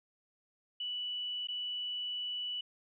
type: tone with dropouts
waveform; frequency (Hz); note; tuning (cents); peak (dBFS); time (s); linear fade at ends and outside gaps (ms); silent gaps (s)
sine; 2960; F#7; 0; -35; 0.8-2.61; 5; 1.472-1.485
effects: none